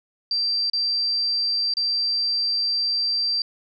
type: tone with dropouts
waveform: sine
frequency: 4699 Hz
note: D8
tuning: in tune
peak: -20 dBFS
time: 0.31-3.42 s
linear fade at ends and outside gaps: 2 ms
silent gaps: 0.699-0.733 / 1.738-1.769 s
effects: none